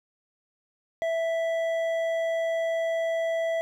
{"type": "tone with hard clipping", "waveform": "triangle", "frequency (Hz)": 659.3, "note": "E5", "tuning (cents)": 0, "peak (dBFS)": -26, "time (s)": [1.02, 3.61], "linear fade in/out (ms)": 0, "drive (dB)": 11, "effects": []}